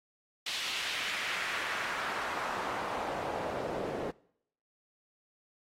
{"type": "noise with band-pass filter sweep", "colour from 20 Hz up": "pink", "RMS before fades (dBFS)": -36, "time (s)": [0.46, 4.11], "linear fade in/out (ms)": 5, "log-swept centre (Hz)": [3500, 420], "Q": 1.6, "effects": ["noise-tail reverb RT60 0.7 s tail -23 dB re dry", "AAC 48 kbps"]}